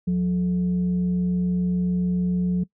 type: tone with frequency modulation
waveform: sine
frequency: 180 Hz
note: F#3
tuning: 47 cents flat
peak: -19 dBFS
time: 0.07-2.64 s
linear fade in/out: 10 ms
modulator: 253 Hz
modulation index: 0.24
effects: noise-tail reverb RT60 0.1 s tail -21 dB re dry